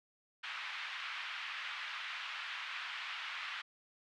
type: band-pass noise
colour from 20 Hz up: white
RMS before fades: -43 dBFS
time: 0.43-3.62 s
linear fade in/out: 10 ms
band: 1100 to 3100 Hz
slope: 24 dB/octave
effects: none